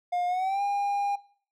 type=tone with pitch glide; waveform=triangle; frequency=711 to 807.3 Hz; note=F5 to G#5; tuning=+31 to -49 cents; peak=-23 dBFS; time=0.12-1.16 s; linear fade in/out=10 ms; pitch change=+220 cents; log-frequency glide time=0.27-0.62 s; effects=noise-tail reverb RT60 0.5 s tail -20 dB re dry